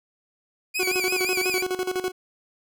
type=tone with vibrato; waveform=sawtooth; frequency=2400 Hz; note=D7; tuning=37 cents sharp; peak=-21 dBFS; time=0.74-1.63 s; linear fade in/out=20 ms; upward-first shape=sine; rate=5.7 Hz; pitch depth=110 cents each way
type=tone with tremolo; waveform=40% pulse; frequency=368.5 Hz; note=F#4; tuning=7 cents flat; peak=-22 dBFS; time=0.79-2.12 s; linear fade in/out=10 ms; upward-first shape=square; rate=12 Hz; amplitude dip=75%
effects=none